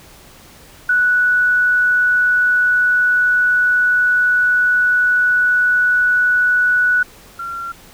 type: tone pair in turn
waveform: sine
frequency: 1476 / 1373 Hz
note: F#6 / F6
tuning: -5 / -30 cents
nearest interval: minor second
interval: 125 cents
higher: first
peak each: -11 / -23 dBFS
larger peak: first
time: 0.89-7.03 / 7.39-7.72 s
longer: first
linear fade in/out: 5 ms
effects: pink hiss -43 dBFS RMS until 7.93 s